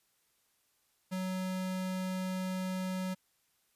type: tone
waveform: square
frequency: 186.1 Hz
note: F#3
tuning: 10 cents sharp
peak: -34 dBFS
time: 1.11-3.15 s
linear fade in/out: 20 ms
effects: white hiss -74 dBFS RMS until 3.75 s + resampled to 32000 Hz